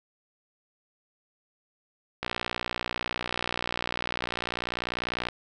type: click train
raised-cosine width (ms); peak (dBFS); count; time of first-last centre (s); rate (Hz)
0.3; -13; 185; 2.23-5.286; 60.2
effects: none